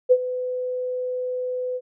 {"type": "tone with ADSR envelope", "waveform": "sine", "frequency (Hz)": 503, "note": "B4", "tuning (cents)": 32, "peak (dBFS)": -9, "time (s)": [0.09, 1.81], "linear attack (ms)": 26, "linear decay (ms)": 55, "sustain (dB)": -15, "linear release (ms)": 49, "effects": []}